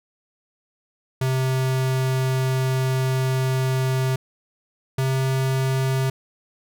square tone pair in turn, 130.81 / 132.41 Hz, C3 / C3, 0 / +21 cents, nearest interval unison, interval 21 cents, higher second, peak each -20 dBFS, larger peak neither, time 1.21-4.16 / 4.98-6.1 s, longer first, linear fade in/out 5 ms, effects none

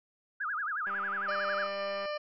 sine tone with vibrato, 1425 Hz, F6, 34 cents sharp, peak -31 dBFS, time 0.4-1.67 s, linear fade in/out 10 ms, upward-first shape sine, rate 11 Hz, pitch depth 290 cents each way
click train, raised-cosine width 0.5 ms, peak -31 dBFS, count 236, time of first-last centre 0.87-2.057 s, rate 198 Hz
harmonic tone, 597 Hz, D5, 28 cents sharp, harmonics 1 / 2 / 3 / 4 / 5 / 7 / 8 / 9, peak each -34 / -40 / -44 / -46 / -48 / -51 / -52 / -53 dBFS, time 1.28-2.18 s, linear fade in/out 10 ms
effects none

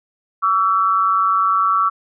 sine tone pair together, 1140 / 1330.3 Hz, C#6 / E6, +48 / +15 cents, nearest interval minor third, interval 267 cents, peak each -16 dBFS, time 0.42-1.9 s, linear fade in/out 20 ms, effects none

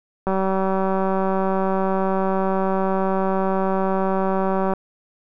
click train, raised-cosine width 1 ms, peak -9 dBFS, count 854, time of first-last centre 0.27-4.736 s, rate 191 Hz, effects none

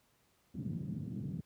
white band-pass noise, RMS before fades -40 dBFS, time 0.54-1.41 s, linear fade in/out 5 ms, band 110 to 210 Hz, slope 24 dB/octave, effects pink hiss -72 dBFS RMS until 1.45 s + high-pass 60 Hz 12 dB/octave

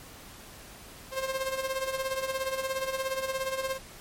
sawtooth tone with tremolo, 530 Hz, C5, 22 cents sharp, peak -23 dBFS, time 1.11-3.79 s, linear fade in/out 50 ms, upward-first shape sine, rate 17 Hz, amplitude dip 65%, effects pink hiss -48 dBFS RMS until 4 s + MP3 64 kbps

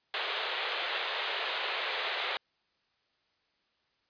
white band-pass noise, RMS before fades -34 dBFS, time 0.14-2.37 s, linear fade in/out 0 ms, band 400 to 3900 Hz, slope 48 dB/octave, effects white hiss -74 dBFS RMS until 4.09 s + resampled to 11025 Hz

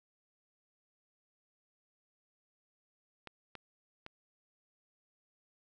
clicks, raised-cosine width 0.3 ms, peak -29 dBFS, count 3, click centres 3.273 / 3.553 / 4.064 s, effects none

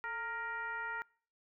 sine tone with frequency modulation, 1400 Hz, F6, 4 cents sharp, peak -37 dBFS, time 0.04-1.02 s, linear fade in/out 0 ms, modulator 480 Hz, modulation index 1.2, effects noise-tail reverb RT60 0.5 s tail -26 dB re dry

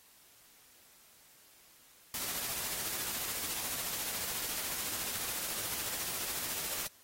white noise with tremolo, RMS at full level -36 dBFS, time 2.14-6.87 s, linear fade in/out 2 ms, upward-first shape sine, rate 14 Hz, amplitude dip 30%, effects white hiss -61 dBFS RMS until 7.03 s + AAC 48 kbps

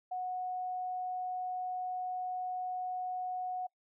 sine tone, 734 Hz, F#5, 14 cents flat, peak -34 dBFS, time 0.11-3.67 s, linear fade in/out 10 ms, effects noise-tail reverb RT60 0.1 s tail -26 dB re dry

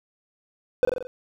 triangle tone with echo, 504 Hz, B4, 35 cents sharp, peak -12 dBFS, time 0.83-0.85 s, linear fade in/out 0 ms, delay 44 ms, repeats 5, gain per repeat -4 dB, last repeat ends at 1.07 s, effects none

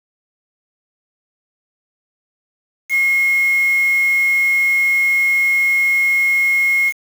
sine tone with quantisation, 2156 Hz, C#7, 49 cents flat, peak -12 dBFS, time 2.89-6.93 s, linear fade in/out 50 ms, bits 5, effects none

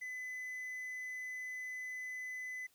triangle tone, 2011 Hz, B6, 31 cents sharp, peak -39 dBFS, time 0.01-2.67 s, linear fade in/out 10 ms, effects white hiss -71 dBFS RMS until 2.74 s

